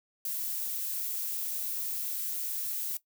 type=noise; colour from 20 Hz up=violet; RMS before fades=-34 dBFS; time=0.25-2.97 s; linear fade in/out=2 ms; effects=noise-tail reverb RT60 0.1 s tail -17 dB re dry